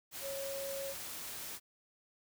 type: tone in noise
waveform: sine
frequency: 550 Hz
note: C#5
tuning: 14 cents flat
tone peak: -39 dBFS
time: 0.21-0.95 s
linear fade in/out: 50 ms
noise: white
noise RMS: -44 dBFS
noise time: 0.11-1.6 s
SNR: +2 dB
effects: none